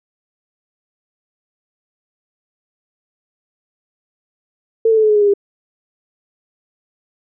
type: tone with pitch steps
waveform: sine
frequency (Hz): 450.6 / 443.4 / 436.3 / 429.3 / 422.4 / 415.6 / 408.9 / 402.4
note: A4 / A4 / A4 / A4 / G#4 / G#4 / G#4 / G4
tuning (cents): +41 / +13 / -15 / -43 / +29 / +1 / -27 / +45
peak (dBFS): -9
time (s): 4.85-5.338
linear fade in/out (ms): 5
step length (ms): 61
effects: none